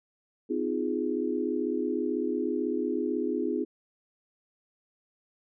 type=chord; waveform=sine; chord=F minor seventh; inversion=second; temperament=equal with one note detuned; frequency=255.1 / 311.1 / 349.2 / 415.3 Hz; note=C4 / Eb4 / F4 / Ab4; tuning=-44 / 0 / 0 / 0 cents; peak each=-32 dBFS; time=0.49-3.65 s; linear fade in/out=20 ms; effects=none